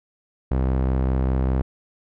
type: tone with low-pass filter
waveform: sawtooth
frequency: 65 Hz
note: C2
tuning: 11 cents flat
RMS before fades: -21 dBFS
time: 0.51-1.62 s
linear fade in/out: 5 ms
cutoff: 1100 Hz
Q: 0.51
effects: none